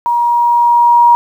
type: tone with level ramp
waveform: sine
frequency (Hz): 951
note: A#5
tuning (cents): +34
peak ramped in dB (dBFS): -10 to -3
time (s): 0.06-1.15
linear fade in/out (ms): 0
effects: 7-bit